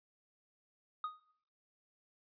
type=tone with exponential decay; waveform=triangle; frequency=1244.5 Hz; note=D#6; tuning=in tune; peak=-31 dBFS; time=1.04-1.2 s; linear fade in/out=2 ms; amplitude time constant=34 ms; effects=noise-tail reverb RT60 0.7 s tail -21 dB re dry + resampled to 11025 Hz